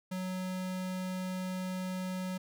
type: tone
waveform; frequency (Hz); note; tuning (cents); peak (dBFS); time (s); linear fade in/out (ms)
square; 185; F#3; 0; -35; 0.11-2.38; 10
effects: none